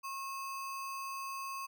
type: tone with sample-and-hold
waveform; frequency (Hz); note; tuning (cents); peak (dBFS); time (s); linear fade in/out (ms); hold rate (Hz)
sine; 1084; C#6; -39; -38; 0.03-1.67; 20; 3675
effects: none